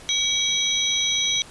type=tone cluster; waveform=sine; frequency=2278 / 3298 / 3830 / 5950 Hz; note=C#7 / G#7 / A#7 / F#8; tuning=+47 / -13 / +46 / +9 cents; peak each=-29 / -25 / -24 / -25 dBFS; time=0.09-1.42 s; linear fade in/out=0 ms; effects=pink hiss -44 dBFS RMS until 1.5 s + resampled to 24000 Hz